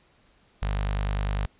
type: tone with notch filter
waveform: sawtooth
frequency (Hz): 50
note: G1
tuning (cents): +35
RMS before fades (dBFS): -27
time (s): 0.62-1.46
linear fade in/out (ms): 5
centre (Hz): 320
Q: 0.67
effects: pink hiss -62 dBFS RMS until 1.59 s + resampled to 8000 Hz